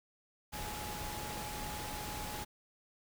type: tone in noise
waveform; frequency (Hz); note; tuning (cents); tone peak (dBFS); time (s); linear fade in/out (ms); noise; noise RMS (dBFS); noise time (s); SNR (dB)
sine; 841; G#5; +22; -45; 0.52-2.45; 20; pink; -42; 0.52-2.45; -6
effects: none